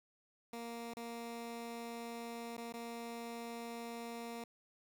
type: tone with dropouts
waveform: 15% pulse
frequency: 233.5 Hz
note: A#3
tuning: 3 cents sharp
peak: -37 dBFS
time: 0.53-4.44 s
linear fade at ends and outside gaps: 2 ms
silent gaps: 0.937-0.969 / 2.568-2.578 / 2.724-2.739 s
effects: 12-bit